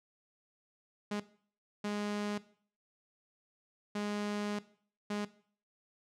sawtooth tone bursts at uneven times, 207 Hz, G#3, 5 cents flat, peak -30 dBFS, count 4, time 1.11-1.2 / 1.84-2.38 / 3.95-4.59 / 5.1-5.25 s, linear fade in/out 5 ms, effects noise-tail reverb RT60 0.5 s tail -17 dB re dry + low-pass 7000 Hz 12 dB/octave

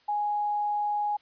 sine tone, 830.6 Hz, G#5, in tune, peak -25 dBFS, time 0.08-1.17 s, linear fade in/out 10 ms, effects white hiss -63 dBFS RMS until 1.21 s + resampled to 11025 Hz

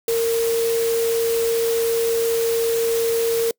sine tone in noise, 460 Hz, A#4, 23 cents flat, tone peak -17 dBFS, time 0.08-3.51 s, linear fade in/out 2 ms, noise white, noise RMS -29 dBFS, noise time 0.08-3.51 s, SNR +9 dB, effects noise-tail reverb RT60 0.1 s tail -26 dB re dry

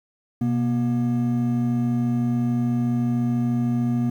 triangle tone pair together, 125.5 / 239.3 Hz, B2 / A#3, +28 / +46 cents, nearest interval major seventh, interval 1118 cents, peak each -22 / -19 dBFS, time 0.41-4.1 s, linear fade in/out 5 ms, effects 9-bit

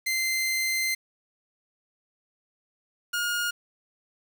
sawtooth tone pair in turn, 2078 / 1428.4 Hz, C7 / F6, -12 / +39 cents, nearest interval tritone, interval 649 cents, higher first, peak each -21 / -22 dBFS, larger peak first, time 0.06-0.95 / 3.13-3.51 s, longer first, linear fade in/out 10 ms, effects 8-bit

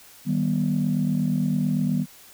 sine chord, Eb augmented, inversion none, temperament just, 155.56 / 194.45 / 243.1 Hz, Eb3 / G3 / B3, 0 / -14 / -27 cents, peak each -24 dBFS, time 0.25-2.06 s, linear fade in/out 50 ms, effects tanh soft clip ceiling -13 dBFS + white hiss -49 dBFS RMS until 2.33 s

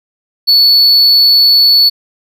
triangle tone, 4435 Hz, C#8, in tune, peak -3 dBFS, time 0.47-1.9 s, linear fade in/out 20 ms, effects none

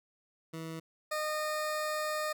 20% pulse tone pair in turn, 162.2 / 612.4 Hz, E3 / D#5, -28 / -28 cents, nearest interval octave + major seventh, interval 2300 cents, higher second, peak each -34 / -27 dBFS, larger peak second, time 0.53-0.8 / 1.11-2.33 s, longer second, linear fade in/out 10 ms, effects none

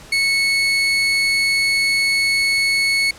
30% pulse tone, 2204 Hz, C#7, 11 cents flat, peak -12 dBFS, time 0.12-3.11 s, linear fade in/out 5 ms, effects pink hiss -41 dBFS RMS until 3.18 s + low-pass 10000 Hz 12 dB/octave

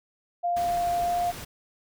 sine tone with pitch glide, 698.5 to 703 Hz, F5 to F5, 0 to +11 cents, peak -23 dBFS, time 0.43-1.32 s, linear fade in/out 20 ms, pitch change +11 cents, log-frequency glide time 1.04-1.18 s
pink noise, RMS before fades -39 dBFS, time 0.56-1.45 s, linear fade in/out 10 ms
effects none

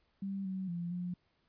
sine tone with pitch steps, 195.7 / 188.9 / 172.5 / 177.9 Hz, G3 / F#3 / F3 / F3, -3 / +36 / -21 / +32 cents, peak -35 dBFS, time 0.22-1.14 s, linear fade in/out 5 ms, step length 230 ms, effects pink hiss -75 dBFS RMS until 1.48 s + resampled to 11025 Hz

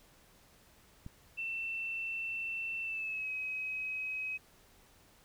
click, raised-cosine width 5 ms, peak -32 dBFS, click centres 1.064 s
sine tone with pitch glide, 2682 to 2540 Hz, E7 to D#7, +29 to +35 cents, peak -35 dBFS, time 1.37-4.38 s, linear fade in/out 20 ms, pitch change -94 cents, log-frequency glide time 2.82-3.3 s
effects pink hiss -63 dBFS RMS until 5.24 s

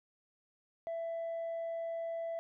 triangle tone with tanh clipping, 665 Hz, E5, 15 cents sharp, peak -36 dBFS, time 0.87-2.39 s, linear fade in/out 0 ms, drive 6 dB, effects none

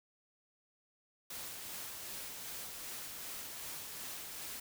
white noise with tremolo, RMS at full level -44 dBFS, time 1.3-4.6 s, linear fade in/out 5 ms, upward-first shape sine, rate 2.6 Hz, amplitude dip 25%, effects none

